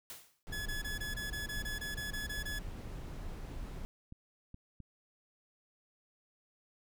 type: noise with exponential decay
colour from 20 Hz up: white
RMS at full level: -44 dBFS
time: 0.1-0.43 s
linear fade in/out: 1 ms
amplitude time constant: 71 ms
type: noise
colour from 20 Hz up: brown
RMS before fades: -42 dBFS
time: 0.47-3.85 s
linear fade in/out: 0 ms
type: tone bursts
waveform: sawtooth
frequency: 1701 Hz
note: G#6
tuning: 41 cents sharp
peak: -35 dBFS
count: 13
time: 0.52-2.592 s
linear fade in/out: 10 ms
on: 140 ms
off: 21 ms
type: clicks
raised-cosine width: 5 ms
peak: -36 dBFS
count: 4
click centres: 3.511 / 4.124 / 4.544 / 4.803 s
effects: none